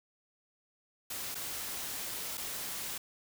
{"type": "noise with dropouts", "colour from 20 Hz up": "white", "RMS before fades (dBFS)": -39, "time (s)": [1.1, 2.98], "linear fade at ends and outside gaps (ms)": 5, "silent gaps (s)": [[1.346, 1.352], [2.373, 2.377]], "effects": []}